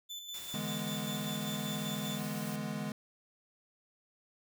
35% pulse tone with tremolo, 3511 Hz, A7, 4 cents flat, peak -38 dBFS, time 0.09-2.2 s, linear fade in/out 20 ms, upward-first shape square, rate 5.1 Hz, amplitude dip 45%
white noise, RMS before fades -47 dBFS, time 0.34-2.56 s, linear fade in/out 2 ms
square chord, E dominant seventh, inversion third, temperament equal, 146.83 / 164.81 / 207.7 / 246.9 Hz, D3 / E3 / G#3 / B3, 0 / 0 / 0 / 0 cents, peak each -43 / -44 / -39 / -44 dBFS, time 0.54-2.92 s, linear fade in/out 2 ms
effects none

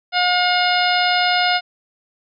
harmonic tone with a mistuned harmonic, 718 Hz, F5, 48 cents sharp, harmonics 1 / 2 / 3 / 4 / 5 / 6 / 7, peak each -18 / -21 / -23 / -24 / -25 / -26 / -26 dBFS, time 0.12-1.61 s, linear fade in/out 50 ms, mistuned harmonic 6, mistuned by -43 cents, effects none

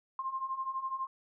sine beating tone pair, 1050 / 1062 Hz, C6 / C6, +6 / +25 cents, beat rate 12 Hz, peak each -39 / -35 dBFS, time 0.19-1.07 s, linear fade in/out 2 ms, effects none

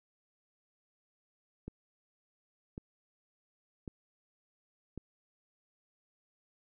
click train, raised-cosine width 3 ms, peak -28 dBFS, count 4, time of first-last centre 1.68-4.977 s, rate 0.91 Hz, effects none

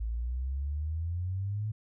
sine exponential sweep, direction up, 54.1 to 109.8 Hz, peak -30 dBFS, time 0-1.72 s, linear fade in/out 10 ms, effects none

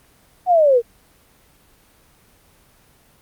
sine linear sweep, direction down, 749 to 451.7 Hz, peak -10 dBFS, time 0.46-0.82 s, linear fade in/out 50 ms, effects pink hiss -54 dBFS RMS until 3.21 s + Opus 24 kbps

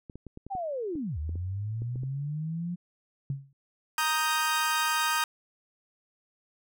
clicks, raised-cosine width 3 ms, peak -29 dBFS, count 12, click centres 0.098 / 0.156 / 0.267 / 0.374 / 0.466 / 0.552 / 0.955 / 1.293 / 1.356 / 1.82 / 1.958 / 2.034 s
sine linear two-way sweep, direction down then up, 808 to 73.3 to 178.6 Hz, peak -30 dBFS, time 0.5-2.76 s, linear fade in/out 20 ms, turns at 1.18 s
sine tone with exponential decay, 137.8 Hz, C#3, 10 cents flat, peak -25 dBFS, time 3.3-3.53 s, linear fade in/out 2 ms, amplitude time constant 50 ms
sawtooth chord, Eb major, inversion second, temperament equal, 932.3 / 1244.5 / 1568 Hz, Bb5 / Eb6 / G6, 0 / 0 / 0 cents, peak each -26 / -25 / -27 dBFS, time 3.98-5.24 s, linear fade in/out 2 ms
effects none

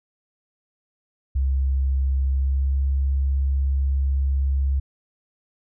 sine tone with pitch glide, 67 to 68.09 Hz, C2 to C#2, +42 to -30 cents, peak -18 dBFS, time 1.35-4.8 s, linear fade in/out 10 ms, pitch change +28 cents, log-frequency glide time 2.3-2.8 s, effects none

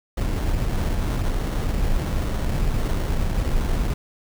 brown noise with sample-and-hold, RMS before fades -22 dBFS, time 0.17-3.94 s, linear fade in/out 5 ms, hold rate 2450 Hz, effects none

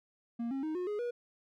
triangle tone with pitch steps, 234 / 270.4 / 312.4 / 360.9 / 416.9 / 481.7 Hz, A#3 / C#4 / D#4 / F#4 / G#4 / B4, +7 / -43 / +7 / -43 / +7 / -43 cents, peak -31 dBFS, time 0.39-1.11 s, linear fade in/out 10 ms, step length 120 ms, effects none

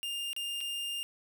45% pulse tone with dropouts, 2807 Hz, F7, 8 cents sharp, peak -34 dBFS, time 0.03-1.03 s, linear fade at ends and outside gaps 0 ms, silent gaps 0.331-0.364 / 0.606-0.611 s, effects none

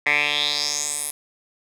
10% pulse tone with band-pass filter sweep, 146.83 Hz, D3, in tune, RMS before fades -23 dBFS, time 0.06-1.11 s, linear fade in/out 5 ms, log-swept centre 2000 to 11000 Hz, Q 4.7, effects none

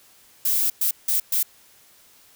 violet noise bursts at uneven times, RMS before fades -21 dBFS, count 4, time 0.45-0.7 / 0.81-0.91 / 1.08-1.2 / 1.32-1.43 s, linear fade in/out 5 ms, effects white hiss -54 dBFS RMS until 2.35 s

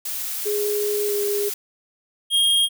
blue noise, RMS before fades -28 dBFS, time 0.05-1.54 s, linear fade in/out 5 ms
sine tone with pitch glide, 415.3 to 410.3 Hz, G#4 to G#4, 0 to -21 cents, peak -21 dBFS, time 0.45-1.5 s, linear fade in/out 20 ms, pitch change -21 cents, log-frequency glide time 1.06-1.14 s
square tone, 3243 Hz, G#7, 42 cents flat, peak -16 dBFS, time 2.3-2.69 s, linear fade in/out 50 ms
effects none

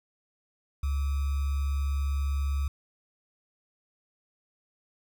sine tone with sample-and-hold, 70 Hz, C#2, 18 cents sharp, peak -25 dBFS, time 0.83-2.68 s, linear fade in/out 5 ms, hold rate 1225 Hz, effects none

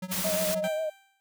square tone with tremolo, 185 Hz, F#3, in tune, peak -31 dBFS, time 0.02-0.68 s, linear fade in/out 5 ms, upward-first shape triangle, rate 13 Hz, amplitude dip 95%
white noise, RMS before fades -31 dBFS, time 0.11-0.55 s, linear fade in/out 10 ms
sine tone with vibrato, 628 Hz, D#5, 16 cents sharp, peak -27 dBFS, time 0.24-0.9 s, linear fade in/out 10 ms, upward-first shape triangle, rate 7.4 Hz, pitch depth 47 cents each way
15% pulse tone with exponential decay, 784 Hz, G5, in tune, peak -25 dBFS, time 0.64-1.2 s, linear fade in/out 0 ms, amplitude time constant 120 ms
effects none

